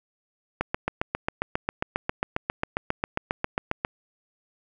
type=click train; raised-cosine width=0.5 ms; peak=-9 dBFS; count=25; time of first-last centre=0.61-3.849 s; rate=7.41 Hz; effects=none